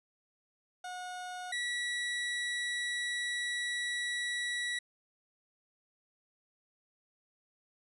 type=tone pair in turn; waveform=30% pulse; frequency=727 / 1940.9 Hz; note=F#5 / B6; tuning=-31 / -31 cents; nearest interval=octave + perfect fourth; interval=1700 cents; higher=second; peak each=-37 / -30 dBFS; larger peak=second; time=0.84-1.52 / 1.52-4.79 s; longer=second; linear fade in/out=5 ms; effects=resampled to 24000 Hz